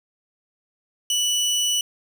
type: tone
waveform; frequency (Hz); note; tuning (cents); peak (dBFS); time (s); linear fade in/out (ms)
25% pulse; 2960; F#7; 0; -16; 1.1-1.81; 2
effects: none